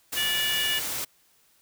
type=noise; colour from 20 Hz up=white; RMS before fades=-31 dBFS; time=0.12-1.05 s; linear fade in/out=10 ms
type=harmonic tone; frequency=581 Hz; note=D5; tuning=19 cents flat; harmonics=3 / 4 / 5 / 6; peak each=-31 / -37 / -26 / -36 dBFS; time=0.16-0.8 s; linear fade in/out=20 ms
effects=white hiss -63 dBFS RMS until 1.61 s